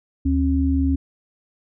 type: tone pair together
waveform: sine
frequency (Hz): 75.3 / 270.1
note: D2 / C#4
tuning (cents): +44 / -45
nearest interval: octave + minor seventh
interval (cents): 2211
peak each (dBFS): -19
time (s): 0.25-0.96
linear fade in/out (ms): 10
effects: none